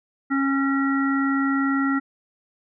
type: harmonic tone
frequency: 273.8 Hz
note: C#4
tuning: 21 cents flat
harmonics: 1 / 3 / 5 / 7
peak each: -20 / -35 / -26 / -30 dBFS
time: 0.3-2 s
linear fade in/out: 20 ms
effects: none